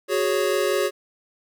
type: chord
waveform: square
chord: F# suspended second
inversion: none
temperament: equal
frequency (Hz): 370 / 415.3 / 554.4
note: F#4 / G#4 / C#5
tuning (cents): 0 / 0 / 0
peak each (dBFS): -25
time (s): 0.08-0.91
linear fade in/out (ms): 50
effects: none